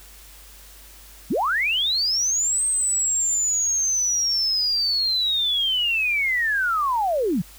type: linear two-way sweep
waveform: sine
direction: up then down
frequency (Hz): 146.83 to 8380 to 146.83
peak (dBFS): -19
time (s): 1.3-7.42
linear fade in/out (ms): 10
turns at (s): 2.64
effects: added 50 Hz sine -47 dBFS peak until 7.58 s + white hiss -47 dBFS RMS until 7.58 s